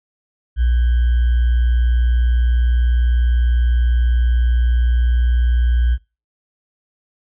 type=tone with sample-and-hold; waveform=sine; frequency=60.2 Hz; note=B1; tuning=44 cents flat; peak=-12 dBFS; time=0.56-5.98 s; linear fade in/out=50 ms; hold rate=1575 Hz; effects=noise-tail reverb RT60 0.3 s tail -23 dB re dry + resampled to 8000 Hz